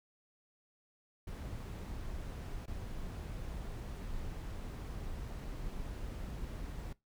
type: noise with dropouts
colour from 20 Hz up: brown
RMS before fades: -42 dBFS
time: 1.27-6.93 s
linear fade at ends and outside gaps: 5 ms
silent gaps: 2.659-2.677 s
effects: noise-tail reverb RT60 0.2 s tail -21 dB re dry